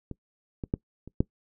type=clicks; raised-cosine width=3 ms; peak=-23 / -20 / -12 / -29 / -9 dBFS; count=5; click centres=0.113 / 0.638 / 0.739 / 1.076 / 1.205 s; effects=noise-tail reverb RT60 0.1 s tail -22 dB re dry